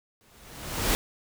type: noise with exponential growth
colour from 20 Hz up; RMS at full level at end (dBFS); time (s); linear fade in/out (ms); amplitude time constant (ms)
pink; -22; 0.21-0.95; 0; 160
effects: none